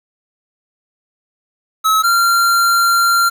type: tone pair in turn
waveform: square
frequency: 1291 / 1380.1 Hz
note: E6 / F6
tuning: -37 / -21 cents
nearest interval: minor second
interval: 116 cents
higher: second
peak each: -11 / -11 dBFS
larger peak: neither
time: 1.84-2.03 / 2.03-3.3 s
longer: second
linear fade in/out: 20 ms
effects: 7-bit